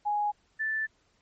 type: tone pair in turn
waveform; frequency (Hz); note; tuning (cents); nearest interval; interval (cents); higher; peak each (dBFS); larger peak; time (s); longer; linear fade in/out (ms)
sine; 830.6 / 1760; G#5 / A6; 0 / 0; octave + minor second; 1300; second; -25 / -27; first; 0.05-0.32 / 0.59-0.87; second; 20
effects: pink hiss -69 dBFS RMS until 1.21 s + MP3 32 kbps